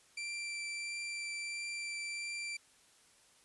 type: tone with vibrato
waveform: sawtooth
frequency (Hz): 2349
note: D7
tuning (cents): 0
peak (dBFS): -35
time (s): 0.17-2.57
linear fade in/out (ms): 5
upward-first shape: triangle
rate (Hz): 1.5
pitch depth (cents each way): 9
effects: white hiss -65 dBFS RMS until 3.44 s + resampled to 24000 Hz